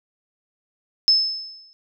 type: tone with exponential decay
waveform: sine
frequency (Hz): 5230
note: E8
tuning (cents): -15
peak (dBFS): -10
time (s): 1.08-1.73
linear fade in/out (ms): 0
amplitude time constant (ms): 140
effects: none